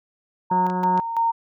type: tone with tremolo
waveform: sine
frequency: 920 Hz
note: A#5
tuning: 23 cents flat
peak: -17 dBFS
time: 0.5-1.32 s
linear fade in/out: 20 ms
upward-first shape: square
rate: 3 Hz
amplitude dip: 60%
type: harmonic tone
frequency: 181.9 Hz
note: F#3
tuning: 29 cents flat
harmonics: 1 / 2 / 3 / 4 / 5 / 6 / 7 / 8 / 9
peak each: -25 / -31 / -35 / -37 / -39 / -41 / -42 / -43 / -44 dBFS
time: 0.51-1 s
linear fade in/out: 5 ms
type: click train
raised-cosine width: 0.2 ms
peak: -22 dBFS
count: 3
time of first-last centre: 0.7-0.977 s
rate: 7.23 Hz
effects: none